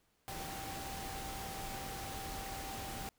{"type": "tone in noise", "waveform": "sine", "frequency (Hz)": 781, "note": "G5", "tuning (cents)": -7, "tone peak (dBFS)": -46, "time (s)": [0.28, 3.09], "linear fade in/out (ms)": 0, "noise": "pink", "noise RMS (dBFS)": -44, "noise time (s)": [0.28, 3.09], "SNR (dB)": -5, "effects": ["pink hiss -75 dBFS RMS until 3.18 s"]}